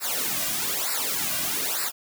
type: noise with flanger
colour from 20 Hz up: white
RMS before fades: -27 dBFS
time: 0-1.92 s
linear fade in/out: 50 ms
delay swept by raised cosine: 0.31 to 2.31 ms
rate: 1.1 Hz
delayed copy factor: -0.95
effects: none